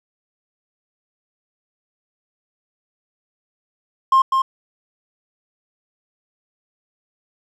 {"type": "tone with echo", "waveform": "triangle", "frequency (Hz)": 1062, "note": "C6", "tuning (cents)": 25, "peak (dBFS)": -7, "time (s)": [4.12, 4.22], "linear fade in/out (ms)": 5, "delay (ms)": 200, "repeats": 1, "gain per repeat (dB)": -5, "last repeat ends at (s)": 4.42, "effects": ["tanh soft clip ceiling -6 dBFS"]}